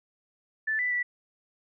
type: tone with pitch steps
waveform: sine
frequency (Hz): 1755 / 1985 / 1960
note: A6 / B6 / B6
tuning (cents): -5 / +8 / -14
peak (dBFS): -25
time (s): 0.67-1.03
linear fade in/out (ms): 10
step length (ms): 120
effects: none